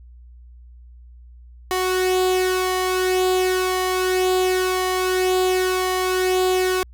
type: tone with flanger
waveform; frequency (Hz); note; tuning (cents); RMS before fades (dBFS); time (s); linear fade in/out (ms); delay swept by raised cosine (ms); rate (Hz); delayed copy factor
sawtooth; 370; F#4; 0; -20; 1.71-6.83; 0; 1.7 to 2.45; 0.95; +0.5
effects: added 60 Hz sine -41 dBFS peak until 6.93 s